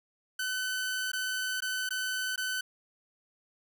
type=tone with dropouts; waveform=sawtooth; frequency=1513 Hz; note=F#6; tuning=38 cents sharp; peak=-27 dBFS; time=0.39-2.61 s; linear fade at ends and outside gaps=5 ms; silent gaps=1.118-1.132 / 1.605-1.621 / 1.891-1.906 / 2.36-2.377 s; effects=none